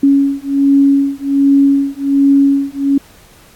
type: beating tone pair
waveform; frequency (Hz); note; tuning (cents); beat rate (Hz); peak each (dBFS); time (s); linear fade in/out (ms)
sine; 277.2 / 278.5; C#4 / C#4; 0 / +8; 1.3; -11; 0.03-2.98; 5
effects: pink hiss -44 dBFS RMS until 3.55 s + AAC 64 kbps